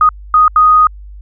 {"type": "tone bursts at uneven times", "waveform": "sine", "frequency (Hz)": 1244.5, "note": "D#6", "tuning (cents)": 0, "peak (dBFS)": -4, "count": 3, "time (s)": [[0.01, 0.09], [0.34, 0.48], [0.56, 0.87]], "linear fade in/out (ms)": 2, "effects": ["added 50 Hz sine -29 dBFS peak until 1.21 s"]}